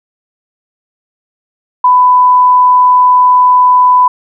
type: tone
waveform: sine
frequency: 998 Hz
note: B5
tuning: 18 cents sharp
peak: -3 dBFS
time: 1.84-4.08 s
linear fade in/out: 5 ms
effects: none